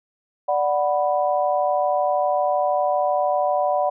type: chord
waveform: sine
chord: B minor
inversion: first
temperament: equal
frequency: 587.3 / 740 / 987.8 Hz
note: D5 / F#5 / B5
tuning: 0 / 0 / 0 cents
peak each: -21 / -21 / -26 dBFS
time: 0.48-3.9 s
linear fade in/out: 10 ms
effects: none